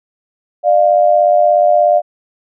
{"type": "tone pair together", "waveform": "sine", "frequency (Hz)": [601.7, 698.5], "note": ["D5", "F5"], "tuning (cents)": [42, 0], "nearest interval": "minor third", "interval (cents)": 258, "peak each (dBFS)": -10, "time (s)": [0.63, 2.02], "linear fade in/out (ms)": 50, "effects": []}